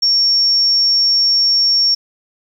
sine tone, 5500 Hz, F8, 27 cents flat, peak -10 dBFS, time 0.02-1.95 s, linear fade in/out 10 ms, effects 7-bit

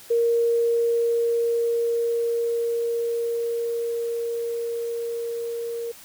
sine tone with level ramp, 467 Hz, A#4, 3 cents sharp, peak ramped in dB -17 to -27 dBFS, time 0.1-5.92 s, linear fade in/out 10 ms, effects white hiss -46 dBFS RMS until 6.04 s

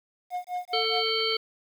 triangle tone with tremolo, 720 Hz, F#5, 47 cents flat, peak -25 dBFS, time 0.3-1.04 s, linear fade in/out 50 ms, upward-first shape sine, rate 4.8 Hz, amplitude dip 100%
harmonic tone, 445.8 Hz, A4, 23 cents sharp, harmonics 1 / 3 / 5 / 7 / 9 / 10, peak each -29 / -34 / -33 / -29 / -38 / -30 dBFS, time 0.73-1.37 s, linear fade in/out 5 ms
effects 9-bit

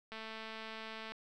click train, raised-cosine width 0.3 ms, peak -30 dBFS, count 222, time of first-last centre 0.12-1.12 s, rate 221 Hz, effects none

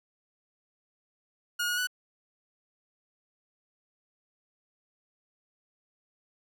sawtooth tone with pitch steps, 1436 / 1447 / 1484 Hz, F6 / F#6 / F#6, +48 / -39 / +5 cents, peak -24 dBFS, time 1.59-1.872 s, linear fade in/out 10 ms, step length 94 ms, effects none

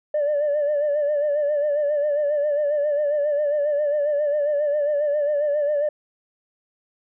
sine tone with vibrato, 587.3 Hz, D5, in tune, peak -17 dBFS, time 0.14-5.89 s, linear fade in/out 5 ms, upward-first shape sine, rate 7.4 Hz, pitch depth 57 cents each way, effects tanh soft clip ceiling -16 dBFS

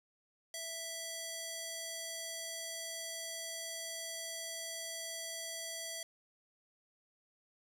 square tone with band-pass filter, 659.3 Hz, E5, in tune, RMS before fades -43 dBFS, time 0.54-6.03 s, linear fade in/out 2 ms, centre 7600 Hz, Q 0.89, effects 12-bit

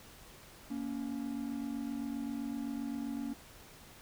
triangle tone pair together, 233.1 / 280.8 Hz, A#3 / C#4, 0 / +22 cents, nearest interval minor third, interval 322 cents, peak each -37 / -36 dBFS, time 0.7-3.34 s, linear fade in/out 10 ms, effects pink hiss -55 dBFS RMS until 4.01 s

